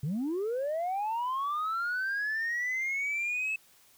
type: linear sweep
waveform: sine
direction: up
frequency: 128.8 to 2616 Hz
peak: -27 dBFS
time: 0.03-3.56 s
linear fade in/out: 5 ms
effects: tanh soft clip ceiling -27 dBFS + white hiss -61 dBFS RMS until 3.97 s